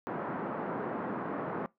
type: band-pass noise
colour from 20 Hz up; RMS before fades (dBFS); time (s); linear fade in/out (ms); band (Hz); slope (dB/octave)
pink; -36; 0.07-1.66; 0; 170 to 1400; 24
effects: noise-tail reverb RT60 0.2 s tail -22 dB re dry